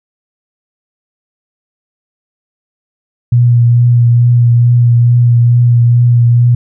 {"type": "tone with vibrato", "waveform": "sine", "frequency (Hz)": 120, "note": "B2", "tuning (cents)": -49, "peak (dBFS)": -4, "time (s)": [3.32, 6.55], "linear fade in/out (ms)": 5, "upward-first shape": "triangle", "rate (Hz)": 2.3, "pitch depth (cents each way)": 22, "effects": []}